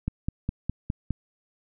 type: click train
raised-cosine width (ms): 5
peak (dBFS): -14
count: 6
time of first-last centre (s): 0.08-1.107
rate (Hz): 4.87
effects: none